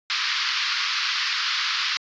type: band-pass noise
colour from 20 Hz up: white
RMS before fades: -25 dBFS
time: 0.1-1.97 s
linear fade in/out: 0 ms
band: 1100 to 5100 Hz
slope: 48 dB/octave
effects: resampled to 16000 Hz